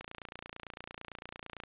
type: click train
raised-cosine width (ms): 0.3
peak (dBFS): -26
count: 48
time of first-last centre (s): 0.01-1.636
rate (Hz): 28.9
effects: resampled to 8000 Hz + 11-bit